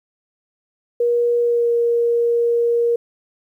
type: tone with pitch glide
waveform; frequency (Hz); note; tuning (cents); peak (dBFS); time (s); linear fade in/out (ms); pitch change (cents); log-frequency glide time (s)
sine; 476.9 to 470.9; A#4 to A#4; +39 to +18; -14; 1-2.96; 5; -21; 1.39-1.7
effects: 9-bit